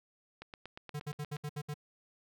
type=click train; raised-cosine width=0.3 ms; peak=-29 dBFS; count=9; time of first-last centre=0.42-1.366 s; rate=8.46 Hz
type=tone bursts; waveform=square; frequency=147.9 Hz; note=D3; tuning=13 cents sharp; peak=-37 dBFS; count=7; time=0.94-1.742 s; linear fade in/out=10 ms; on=58 ms; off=66 ms
effects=none